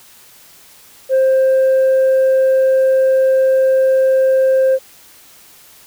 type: tone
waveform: sine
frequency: 527 Hz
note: C5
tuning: 12 cents sharp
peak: -7 dBFS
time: 1.09-4.79 s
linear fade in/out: 50 ms
effects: tanh soft clip ceiling -8 dBFS + white hiss -44 dBFS RMS until 5.86 s